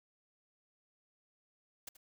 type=noise with echo; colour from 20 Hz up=white; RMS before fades=-45 dBFS; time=1.87-1.89 s; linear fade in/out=5 ms; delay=79 ms; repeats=1; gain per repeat=-14 dB; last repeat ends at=1.969 s; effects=none